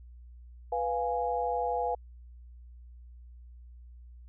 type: chord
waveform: sine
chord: F diminished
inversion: second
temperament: equal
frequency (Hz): 493.9 / 698.5 / 830.6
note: Cb5 / F5 / Ab5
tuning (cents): 0 / 0 / 0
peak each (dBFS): -32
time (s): 0.72-1.95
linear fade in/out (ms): 5
effects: added 60 Hz sine -47 dBFS peak until 4.28 s